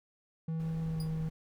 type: tone with pitch glide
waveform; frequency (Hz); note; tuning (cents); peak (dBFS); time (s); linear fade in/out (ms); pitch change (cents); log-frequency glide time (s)
triangle; 161.7 to 159.01; E3 to D#3; -33 to +38; -30; 0.48-1.29; 5; -29; 0.87-1.02
type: noise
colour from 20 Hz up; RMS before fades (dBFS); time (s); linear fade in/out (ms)
brown; -46; 0.59-1.3; 10
type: tone with exponential decay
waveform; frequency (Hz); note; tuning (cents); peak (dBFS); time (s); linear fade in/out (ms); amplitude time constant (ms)
sawtooth; 4885; D#8; -33; -39; 1-1.12; 2; 25
effects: none